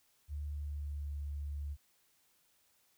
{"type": "tone with pitch glide", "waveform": "sine", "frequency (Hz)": [73.42, 72.2], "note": ["D2", "D2"], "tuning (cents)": [0, -29], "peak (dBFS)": -37, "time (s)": [0.28, 1.77], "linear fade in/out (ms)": 50, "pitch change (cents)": -29, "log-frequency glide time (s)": [0.49, 1.14], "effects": ["white hiss -72 dBFS RMS until 2.97 s"]}